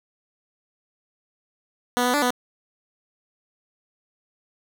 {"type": "tone with pitch steps", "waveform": "10% pulse", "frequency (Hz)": [245.7, 247.9, 291.5, 247.4], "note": ["B3", "B3", "D4", "B3"], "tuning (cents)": [-9, 7, -13, 3], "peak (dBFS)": -11, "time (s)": [1.97, 2.306], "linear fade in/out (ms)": 0, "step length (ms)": 84, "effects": []}